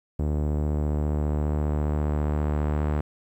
sawtooth tone with low-pass filter sweep, 74.8 Hz, D2, 32 cents sharp, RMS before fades -25 dBFS, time 0.19-3.01 s, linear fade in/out 5 ms, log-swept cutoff 520 to 1400 Hz, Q 0.73, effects 10-bit

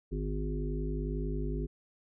harmonic tone with a mistuned harmonic, 51 Hz, G#1, 31 cents flat, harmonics 1 / 3 / 5 / 7 / 8, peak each -33 / -38 / -40 / -41 / -42 dBFS, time 0.11-1.67 s, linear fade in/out 20 ms, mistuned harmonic 1, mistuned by +29 cents, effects none

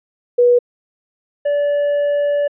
sine / triangle tone pair in turn, 486.4 / 578.4 Hz, B4 / D5, -26 / -27 cents, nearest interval minor third, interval 299 cents, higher second, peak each -8 / -12 dBFS, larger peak first, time 0.38-0.59 / 1.45-2.48 s, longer second, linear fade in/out 10 ms, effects resampled to 8000 Hz

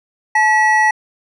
triangle tone pair together, 865 / 1931.8 Hz, A5 / B6, -30 / -39 cents, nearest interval octave + major second, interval 1391 cents, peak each -11 dBFS, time 0.35-0.91 s, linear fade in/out 5 ms, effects resampled to 24000 Hz

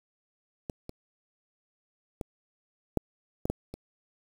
clicks, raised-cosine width 2 ms, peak -21 / -26 / -20 / -11 / -16 / -15 / -26 dBFS, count 7, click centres 0.698 / 0.894 / 2.212 / 2.973 / 3.455 / 3.5 / 3.74 s, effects 7-bit

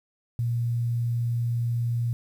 sine tone, 118.4 Hz, A#2, 27 cents sharp, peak -23 dBFS, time 0.39-2.13 s, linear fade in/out 0 ms, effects 9-bit

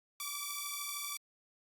5% pulse beating tone pair, 1150 / 1163 Hz, D6 / D6, -37 / -17 cents, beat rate 13 Hz, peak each -29 / -29 dBFS, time 0.2-1.17 s, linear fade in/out 2 ms, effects Opus 48 kbps

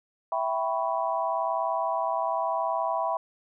sine chord, C# half-diminished seventh, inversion first, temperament equal with one note detuned, 659.3 / 778.6 / 987.8 / 1108.7 Hz, E5 / G5 / B5 / C#6, 0 / -12 / 0 / 0 cents, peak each -29 / -31 / -29 / -35 dBFS, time 0.32-3.17 s, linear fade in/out 2 ms, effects none

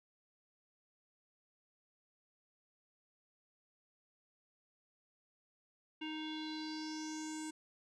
square tone with low-pass filter sweep, 311.1 Hz, D#4, in tune, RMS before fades -43 dBFS, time 6.01-7.51 s, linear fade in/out 10 ms, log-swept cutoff 2800 to 8300 Hz, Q 5.4, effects none

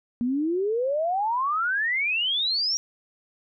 sine exponential sweep, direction up, 233.1 to 5730 Hz, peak -22 dBFS, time 0.21-2.77 s, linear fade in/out 0 ms, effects none

